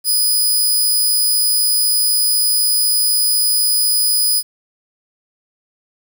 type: tone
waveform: 10% pulse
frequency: 4978 Hz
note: D#8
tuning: in tune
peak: -6 dBFS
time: 0.04-4.43 s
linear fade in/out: 50 ms
effects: 8-bit